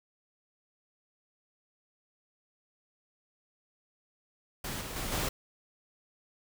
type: noise with level steps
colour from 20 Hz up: pink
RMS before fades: -37 / -40 / -36 / -32 dBFS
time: 4.64-5.29 s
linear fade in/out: 5 ms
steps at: 4.81 / 4.96 / 5.12 s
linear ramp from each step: 2 ms
effects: none